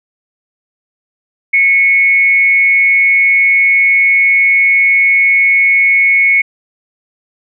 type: tone with frequency modulation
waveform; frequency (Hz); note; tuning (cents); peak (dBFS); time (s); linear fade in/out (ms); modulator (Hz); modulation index
sine; 2200; C#7; -14; -6; 1.53-6.42; 10; 186; 0.32
effects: none